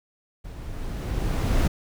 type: noise with level ramp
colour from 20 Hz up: brown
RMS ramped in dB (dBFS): -39 to -18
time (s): 0.44-1.68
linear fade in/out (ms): 10
effects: none